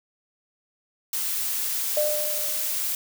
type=noise; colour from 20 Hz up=blue; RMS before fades=-27 dBFS; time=1.13-2.95 s; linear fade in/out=2 ms
type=tone with exponential decay; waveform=sine; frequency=600 Hz; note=D5; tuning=37 cents sharp; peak=-19 dBFS; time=1.97-2.89 s; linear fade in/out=2 ms; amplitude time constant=200 ms
effects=none